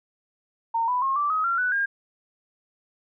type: tone with pitch steps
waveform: sine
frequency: 916 / 993.2 / 1076.8 / 1167.5 / 1265.8 / 1372.4 / 1488 / 1613.4 Hz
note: A#5 / B5 / C6 / D6 / D#6 / F6 / F#6 / G6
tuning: -31 / +9 / +49 / -11 / +29 / -31 / +9 / +49 cents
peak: -21 dBFS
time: 0.74-1.86 s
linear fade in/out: 10 ms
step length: 140 ms
effects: none